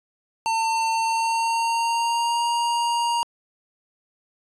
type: tone with pitch glide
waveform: square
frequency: 901 to 941.4 Hz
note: A5 to A#5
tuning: +41 to +17 cents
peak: -21 dBFS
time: 0.46-3.23 s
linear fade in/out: 0 ms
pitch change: +76 cents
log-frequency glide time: 0.98-2.44 s
effects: resampled to 22050 Hz